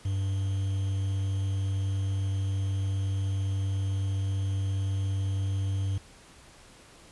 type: tone with quantisation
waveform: triangle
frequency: 97.2 Hz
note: G2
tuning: 14 cents flat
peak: -24 dBFS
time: 0.05-5.98 s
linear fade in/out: 5 ms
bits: 8
effects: pink hiss -53 dBFS RMS until 7.11 s + resampled to 24000 Hz